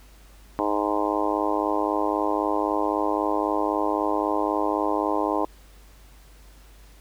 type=harmonic tone; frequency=103.83 Hz; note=G#2; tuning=in tune; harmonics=3 / 4 / 5 / 6 / 7 / 8 / 9 / 10; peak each=-27 / -30 / -31 / -30 / -33 / -30 / -30 / -30 dBFS; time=0.59-5.45 s; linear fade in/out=0 ms; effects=added 50 Hz sine -48 dBFS peak until 7 s + pink hiss -55 dBFS RMS until 7 s